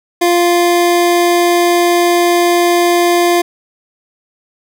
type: tone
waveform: 25% pulse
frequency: 348.3 Hz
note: F4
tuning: 5 cents flat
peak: -5 dBFS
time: 0.21-3.42 s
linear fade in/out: 10 ms
effects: none